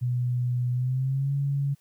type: tone with pitch glide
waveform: sine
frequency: 123.47 to 140.2 Hz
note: B2 to C#3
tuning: 0 to +20 cents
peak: -23 dBFS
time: 0.01-1.75 s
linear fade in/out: 20 ms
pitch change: +220 cents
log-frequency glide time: 0.72-1.33 s
effects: white hiss -67 dBFS RMS until 1.8 s